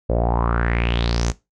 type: tone with low-pass filter sweep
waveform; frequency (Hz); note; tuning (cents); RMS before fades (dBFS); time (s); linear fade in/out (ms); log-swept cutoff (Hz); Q
sawtooth; 58.27; A#1; 0; -20; 0.09-1.32; 10; 520 to 7000; 5.2
effects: noise-tail reverb RT60 0.2 s tail -17 dB re dry